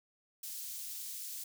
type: high-pass noise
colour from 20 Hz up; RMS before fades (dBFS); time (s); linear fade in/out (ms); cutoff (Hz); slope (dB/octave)
white; -43; 0.43-1.44; 5; 4700; 12
effects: none